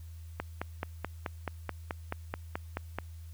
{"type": "click train", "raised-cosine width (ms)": 0.5, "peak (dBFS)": -18, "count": 13, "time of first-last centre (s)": [0.4, 2.986], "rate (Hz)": 4.64, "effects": ["added 82 Hz sine -43 dBFS peak until 3.33 s", "white hiss -63 dBFS RMS until 3.33 s"]}